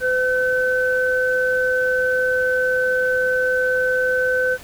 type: tone pair together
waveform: sine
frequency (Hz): 508.6 / 1524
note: C5 / G6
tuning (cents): -49 / -49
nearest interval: octave + perfect fifth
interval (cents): 1900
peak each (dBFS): -19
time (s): 0-4.58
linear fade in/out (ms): 50
effects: pink hiss -41 dBFS RMS until 4.63 s